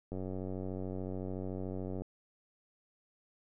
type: click train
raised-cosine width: 2 ms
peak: -27 dBFS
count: 179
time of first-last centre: 0.12-2.02 s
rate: 93.7 Hz
effects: none